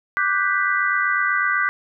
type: chord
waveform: sine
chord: G major seventh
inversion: second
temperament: equal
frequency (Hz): 1174.7 / 1480 / 1568 / 1975.5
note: D6 / F#6 / G6 / B6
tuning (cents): 0 / 0 / 0 / 0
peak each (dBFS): -23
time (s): 0.17-1.69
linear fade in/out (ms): 0
effects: none